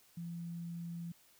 sine tone, 170 Hz, F3, 46 cents flat, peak -40 dBFS, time 0.17-1.12 s, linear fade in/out 5 ms, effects white hiss -66 dBFS RMS until 1.39 s

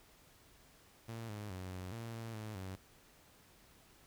sawtooth tone with pitch steps, 114.4 / 104.7 / 92.7 / 92 / 115.2 / 113.9 / 108 / 94.6 Hz, A#2 / G#2 / F#2 / F#2 / A#2 / A#2 / A2 / F#2, -32 / +15 / +4 / -9 / -20 / -40 / -32 / +39 cents, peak -39 dBFS, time 1.08-2.76 s, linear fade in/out 10 ms, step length 210 ms, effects pink hiss -64 dBFS RMS until 4.06 s

